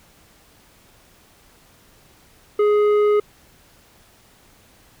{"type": "tone with tanh clipping", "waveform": "sine", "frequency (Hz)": 417.3, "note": "G#4", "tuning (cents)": 8, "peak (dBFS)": -15, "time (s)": [2.59, 3.2], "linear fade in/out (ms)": 5, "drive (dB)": 9, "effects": ["pink hiss -53 dBFS RMS until 5 s"]}